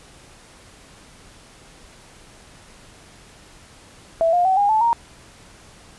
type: tone with pitch steps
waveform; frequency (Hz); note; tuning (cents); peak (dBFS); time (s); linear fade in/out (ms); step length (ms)
sine; 660 / 707.4 / 758.1 / 812.6 / 870.9 / 933.4; E5 / F5 / F#5 / G#5 / A5 / A#5; +2 / +22 / +42 / -38 / -18 / +2; -14; 4.21-4.93; 0; 120
effects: pink hiss -47 dBFS RMS until 5.98 s + resampled to 24000 Hz

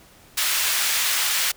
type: high-pass noise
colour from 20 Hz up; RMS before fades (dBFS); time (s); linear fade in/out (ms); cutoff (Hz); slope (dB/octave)
pink; -22; 0.37-1.52; 10; 1800; 12
effects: pink hiss -51 dBFS RMS until 1.56 s

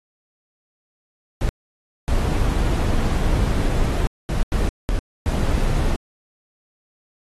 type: noise bursts at uneven times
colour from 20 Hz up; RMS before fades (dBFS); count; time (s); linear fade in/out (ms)
brown; -19; 6; 1.41-1.49 / 2.08-4.07 / 4.29-4.43 / 4.52-4.69 / 4.89-4.99 / 5.26-5.96; 0
effects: AAC 32 kbps

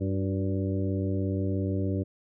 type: harmonic tone with a mistuned harmonic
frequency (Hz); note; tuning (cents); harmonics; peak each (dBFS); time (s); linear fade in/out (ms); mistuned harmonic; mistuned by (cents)
97; G2; -18; 1 / 2 / 3 / 4 / 5 / 6; -28 / -33 / -32 / -36 / -39 / -40; 0-2.04; 20; 4; -49
effects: none

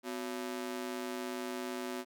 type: ring-modulated tone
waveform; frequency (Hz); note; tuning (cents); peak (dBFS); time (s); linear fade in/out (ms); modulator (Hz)
sawtooth; 311.1; D#4; 0; -30; 0.03-2.05; 50; 58.7
effects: none

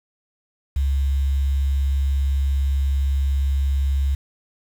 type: tone with quantisation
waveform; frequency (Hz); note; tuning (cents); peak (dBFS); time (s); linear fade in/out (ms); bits
sine; 68.7; C#2; -15; -17; 0.76-4.15; 5; 7
effects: none

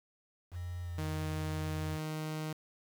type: tone with pitch glide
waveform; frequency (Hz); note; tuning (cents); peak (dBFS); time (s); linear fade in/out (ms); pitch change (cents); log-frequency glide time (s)
sine; 88.3 to 86.68; F2 to F2; +20 to -12; -37; 0.51-1.99; 50; -32; 0.82-0.9
type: tone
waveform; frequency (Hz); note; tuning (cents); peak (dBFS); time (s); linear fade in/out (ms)
sawtooth; 155.56; D#3; 0; -32; 0.98-2.53; 5
effects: 9-bit

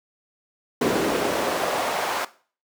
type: noise with high-pass filter sweep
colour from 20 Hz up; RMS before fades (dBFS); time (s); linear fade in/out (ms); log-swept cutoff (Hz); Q
brown; -24; 0.81-2.25; 5; 330 to 850; 1.4
effects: noise-tail reverb RT60 0.4 s tail -17 dB re dry

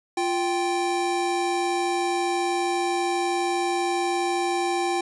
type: tone pair together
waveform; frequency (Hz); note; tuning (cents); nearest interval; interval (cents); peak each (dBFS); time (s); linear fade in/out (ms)
square; 349.2 / 784; F4 / G5; 0 / 0; octave + major second; 1400; -26; 0.17-5.01; 5
effects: resampled to 24000 Hz + 10-bit

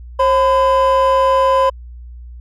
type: tone pair together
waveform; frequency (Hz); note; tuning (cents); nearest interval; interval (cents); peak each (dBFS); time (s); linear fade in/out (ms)
triangle; 536.1 / 1012; C5 / B5; +42 / +42; major seventh; 1100; -10; 0.19-1.7; 10
effects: tanh soft clip ceiling -4 dBFS + added 60 Hz sine -31 dBFS peak until 2.4 s

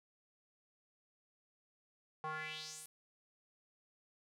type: tone with band-pass filter sweep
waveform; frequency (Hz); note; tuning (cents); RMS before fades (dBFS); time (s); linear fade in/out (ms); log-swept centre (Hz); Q
square; 155.56; D#3; 0; -45; 2.24-2.86; 0; 920 to 11000; 3.5
effects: none

